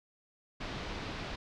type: low-pass noise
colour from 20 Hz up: pink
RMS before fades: -40 dBFS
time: 0.6-1.36 s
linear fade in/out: 10 ms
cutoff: 4600 Hz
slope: 24 dB/octave
effects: none